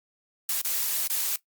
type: noise with dropouts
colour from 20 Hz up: blue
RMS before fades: -27 dBFS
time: 0.49-1.36 s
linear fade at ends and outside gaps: 2 ms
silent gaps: 0.614-0.647 / 1.074-1.099 s
effects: noise-tail reverb RT60 0.1 s tail -17 dB re dry + Opus 48 kbps